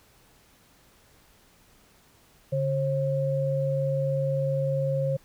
sine tone pair together, 142.23 / 537 Hz, C#3 / C5, +45 / +45 cents, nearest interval octave + major seventh, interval 2300 cents, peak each -26 dBFS, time 2.52-5.17 s, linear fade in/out 10 ms, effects pink hiss -59 dBFS RMS until 5.24 s

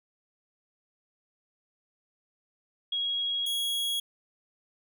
sine / 45% pulse tone pair in turn, 3304 / 3320 Hz, G#7 / G#7, -10 / -1 cents, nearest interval unison, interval 9 cents, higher second, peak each -27 dBFS, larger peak neither, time 2.92-3.46 / 3.46-4 s, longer neither, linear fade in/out 5 ms, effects none

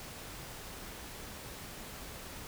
silence, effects pink hiss -46 dBFS RMS until 2.47 s

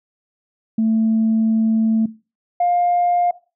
sine tone pair in turn, 222.2 / 705.4 Hz, A3 / F5, +17 / +17 cents, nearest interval octave + minor sixth, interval 2000 cents, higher second, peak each -13 dBFS, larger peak neither, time 0.78-2.06 / 2.6-3.31 s, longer first, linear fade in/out 5 ms, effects noise-tail reverb RT60 0.3 s tail -18 dB re dry + tanh soft clip ceiling -10 dBFS

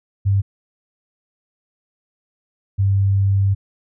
sine tone pair in turn, 98.8 / 98.31 Hz, G2 / G2, +14 / +5 cents, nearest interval unison, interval 9 cents, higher first, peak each -13 dBFS, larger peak neither, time 0.25-0.42 / 2.78-3.55 s, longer second, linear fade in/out 20 ms, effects none

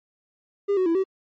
triangle tone with pitch steps, 402.4 / 371.7 / 332.2 / 382.3 Hz, G4 / F#4 / E4 / G4, +45 / +8 / +13 / -43 cents, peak -16 dBFS, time 0.68-1.04 s, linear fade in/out 20 ms, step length 90 ms, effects tanh soft clip ceiling -12 dBFS + MP3 32 kbps

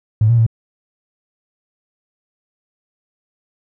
triangle tone with pitch steps, 108.5 / 117.7 / 113.5 Hz, A2 / A#2 / A#2, -24 / +17 / -46 cents, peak -5 dBFS, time 0.21-0.465 s, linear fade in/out 5 ms, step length 85 ms, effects tanh soft clip ceiling -7 dBFS

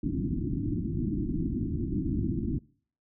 white low-pass noise, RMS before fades -30 dBFS, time 0.03-2.59 s, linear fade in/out 5 ms, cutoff 340 Hz, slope 96 dB/octave, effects noise-tail reverb RT60 0.5 s tail -23 dB re dry

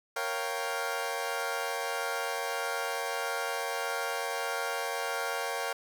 20% pulse chord, G half-diminished seventh, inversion first, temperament equal, 466.2 / 554.4 / 698.5 / 784 Hz, Bb4 / Db5 / F5 / G5, 0 / 0 / 0 / 0 cents, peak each -32 dBFS, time 0.16-5.73 s, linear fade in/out 5 ms, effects none

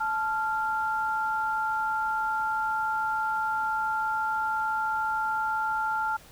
sine tone pair together, 873 / 1385.8 Hz, A5 / F6, -14 / -14 cents, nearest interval minor sixth, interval 800 cents, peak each -28 / -28 dBFS, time 0-6.17 s, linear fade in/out 10 ms, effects pink hiss -52 dBFS RMS until 6.31 s

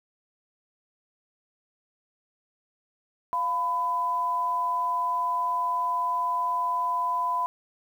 sine tone pair together, 699 / 1002 Hz, F5 / B5, +1 / +25 cents, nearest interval tritone, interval 624 cents, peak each -34 / -24 dBFS, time 3.33-7.46 s, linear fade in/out 0 ms, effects 9-bit

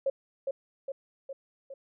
sine tone with echo, 543 Hz, C#5, 36 cents flat, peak -24 dBFS, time 0.06-0.1 s, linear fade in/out 5 ms, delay 410 ms, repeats 4, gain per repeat -4 dB, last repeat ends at 1.74 s, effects none

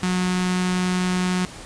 sawtooth tone with notch filter, 182.2 Hz, F#3, 26 cents flat, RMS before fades -22 dBFS, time 0.03-1.45 s, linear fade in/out 0 ms, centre 520 Hz, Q 0.88, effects pink hiss -39 dBFS RMS until 1.65 s + resampled to 22050 Hz

